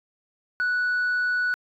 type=tone; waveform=sine; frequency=1477 Hz; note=F#6; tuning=3 cents flat; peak=-19 dBFS; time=0.6-1.54 s; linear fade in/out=0 ms; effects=tanh soft clip ceiling -20 dBFS